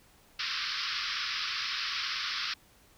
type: band-pass noise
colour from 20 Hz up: white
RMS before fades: -34 dBFS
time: 0.39-2.54 s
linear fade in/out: 5 ms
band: 1100 to 5400 Hz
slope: 96 dB/octave
effects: pink hiss -61 dBFS RMS until 2.97 s